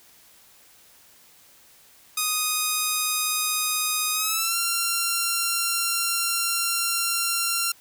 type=tone with pitch glide; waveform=5% pulse; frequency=1244.5 to 1372.9 Hz; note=D#6 to F6; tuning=0 to -30 cents; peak=-11 dBFS; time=2.17-7.72 s; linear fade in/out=5 ms; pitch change=+170 cents; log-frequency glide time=4.13-4.57 s; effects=white hiss -54 dBFS RMS until 7.8 s